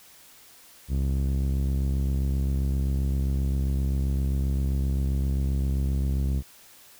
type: tone with low-pass filter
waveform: sawtooth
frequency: 67.6 Hz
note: C#2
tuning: 43 cents flat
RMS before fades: -25 dBFS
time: 0.88-6.43 s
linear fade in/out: 50 ms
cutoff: 230 Hz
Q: 0.68
effects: white hiss -52 dBFS RMS until 6.99 s